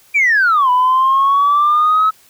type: exponential two-way sweep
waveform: sine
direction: down then up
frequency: 2400 to 987.8 to 1295 Hz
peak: -8 dBFS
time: 0.14-2.11 s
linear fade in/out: 20 ms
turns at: 0.7 s
effects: tanh soft clip ceiling -6 dBFS + white hiss -49 dBFS RMS until 2.29 s